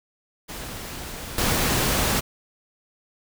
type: noise with level steps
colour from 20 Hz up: pink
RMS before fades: -35 / -22 dBFS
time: 0.48-2.21 s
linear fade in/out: 20 ms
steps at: 1.38 s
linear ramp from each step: 2 ms
effects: none